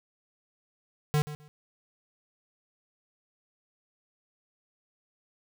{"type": "tone with echo", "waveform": "square", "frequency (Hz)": 149.7, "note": "D3", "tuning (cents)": 33, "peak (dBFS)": -23, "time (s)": [1.14, 1.22], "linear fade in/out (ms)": 0, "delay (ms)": 130, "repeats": 2, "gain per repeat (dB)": -14, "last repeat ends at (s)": 1.48, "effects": []}